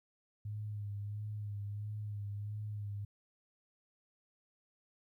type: tone with vibrato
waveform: sine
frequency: 103.83 Hz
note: G#2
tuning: in tune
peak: -38 dBFS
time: 0.45-3.05 s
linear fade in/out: 5 ms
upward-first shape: sine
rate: 1.5 Hz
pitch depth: 37 cents each way
effects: 13-bit